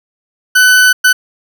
40% pulse tone bursts at uneven times, 1502 Hz, F#6, 26 cents sharp, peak -4 dBFS, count 2, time 0.55-0.93 / 1.04-1.13 s, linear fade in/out 10 ms, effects none

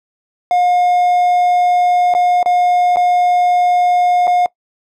triangle tone with dropouts, 715 Hz, F5, 41 cents sharp, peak -8 dBFS, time 0.51-4.46 s, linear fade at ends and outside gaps 1 ms, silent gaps 2.139-2.149 / 2.429-2.459 / 2.96-2.969 / 4.271-4.277 s, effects noise-tail reverb RT60 0.1 s tail -21 dB re dry

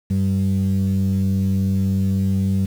sine tone pair together, 96.34 / 192.5 Hz, G2 / G3, -30 / -31 cents, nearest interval octave, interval 1199 cents, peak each -17 dBFS, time 0.1-2.66 s, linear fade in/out 10 ms, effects tanh soft clip ceiling -13 dBFS + 7-bit

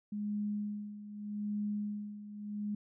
sine tone with tremolo, 207.7 Hz, G#3, in tune, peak -32 dBFS, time 0.12-2.75 s, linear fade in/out 5 ms, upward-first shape sine, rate 0.82 Hz, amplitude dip 75%, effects none

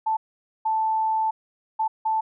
sine tone bursts at uneven times, 880 Hz, A5, in tune, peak -20 dBFS, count 4, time 0.06-0.17 / 0.65-1.31 / 1.79-1.88 / 2.05-2.21 s, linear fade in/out 10 ms, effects none

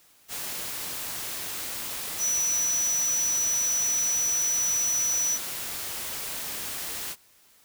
sine tone in noise, 5920 Hz, F#8, in tune, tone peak -23 dBFS, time 2.18-5.39 s, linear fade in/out 50 ms, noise white, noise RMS -34 dBFS, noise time 0.28-7.16 s, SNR +8 dB, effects white hiss -59 dBFS RMS until 7.64 s

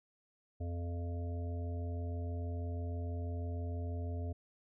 harmonic tone, 86.2 Hz, F2, 22 cents flat, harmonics 1 / 3 / 5 / 7 / 8, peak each -36 / -47 / -50 / -52 / -53 dBFS, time 0.6-4.33 s, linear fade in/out 10 ms, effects none

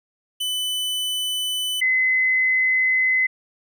45% pulse / sine tone pair in turn, 3000 / 2037 Hz, F#7 / C7, +23 / -47 cents, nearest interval perfect fifth, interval 670 cents, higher first, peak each -22 / -16 dBFS, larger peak second, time 0.4-1.81 / 1.81-3.27 s, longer second, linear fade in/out 10 ms, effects none

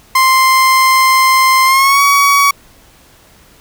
30% pulse tone with pitch glide, 1046.5 to 1128.1 Hz, C6 to C#6, 0 to +30 cents, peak -4 dBFS, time 0.15-2.51 s, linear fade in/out 5 ms, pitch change +130 cents, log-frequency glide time 1.65-2.01 s, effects pink hiss -45 dBFS RMS until 3.6 s

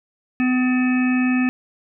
harmonic tone with a mistuned harmonic, 252.9 Hz, B3, 41 cents sharp, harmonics 1 / 3 / 5 / 7 / 9 / 10, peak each -16 / -33 / -34 / -29 / -37 / -28 dBFS, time 0.4-1.49 s, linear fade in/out 0 ms, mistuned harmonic 10, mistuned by +28 cents, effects none

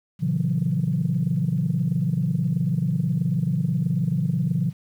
sine chord, F# dominant seventh, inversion first, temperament just, 115.62 / 138.75 / 166.5 / 185 Hz, A#2 / C#3 / E3 / F#3, -14 / +2 / +18 / 0 cents, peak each -29 / -24 / -23 / -27 dBFS, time 0.19-4.73 s, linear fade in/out 50 ms, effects tanh soft clip ceiling -12 dBFS + 9-bit

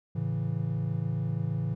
triangle chord, A major, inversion none, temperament equal, 110 / 138.59 / 164.81 Hz, A2 / C#3 / E3, 0 / 0 / 0 cents, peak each -30 dBFS, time 0.15-1.75 s, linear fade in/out 10 ms, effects none

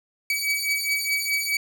sawtooth beating tone pair, 2276 / 2280.8 Hz, C#7 / C#7, +45 / +49 cents, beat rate 4.8 Hz, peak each -22 / -23 dBFS, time 0.3-1.57 s, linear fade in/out 2 ms, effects none

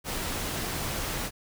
pink noise, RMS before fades -32 dBFS, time 0.04-1.31 s, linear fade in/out 50 ms, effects none

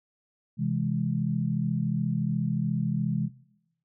sine chord, C augmented, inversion none, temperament equal, 130.81 / 164.81 / 207.7 Hz, C3 / E3 / G#3, 0 / 0 / 0 cents, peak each -29 dBFS, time 0.57-3.3 s, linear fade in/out 50 ms, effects noise-tail reverb RT60 0.8 s tail -18 dB re dry

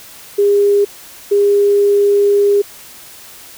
sine tone pair in turn, 405.7 / 405.7 Hz, G#4 / G#4, -41 / -41 cents, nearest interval unison, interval 0 cents, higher neither, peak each -8 dBFS, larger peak neither, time 0.38-0.85 / 1.31-2.62 s, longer second, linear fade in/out 10 ms, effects white hiss -37 dBFS RMS until 3.57 s

